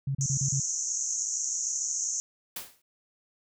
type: tone bursts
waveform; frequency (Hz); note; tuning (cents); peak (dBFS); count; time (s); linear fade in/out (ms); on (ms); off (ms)
sine; 136.9; C#3; -21; -26; 5; 0.07-0.601; 5; 79; 34
type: band-pass noise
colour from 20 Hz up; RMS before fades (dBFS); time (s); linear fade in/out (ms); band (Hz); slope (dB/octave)
white; -31; 0.21-2.2; 0; 6000 to 7000; 96
type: noise with exponential decay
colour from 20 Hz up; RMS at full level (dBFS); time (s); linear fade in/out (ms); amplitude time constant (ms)
white; -33; 2.56-2.82; 5; 55
effects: none